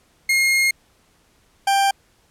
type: tone pair in turn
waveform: 40% pulse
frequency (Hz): 2141 / 789.6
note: C7 / G5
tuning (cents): +39 / +12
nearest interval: octave + perfect fourth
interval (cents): 1727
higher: first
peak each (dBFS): -14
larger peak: neither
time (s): 0.29-0.71 / 1.67-1.91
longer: first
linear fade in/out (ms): 5
effects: pink hiss -59 dBFS RMS until 2.3 s + low-pass 12000 Hz 12 dB/octave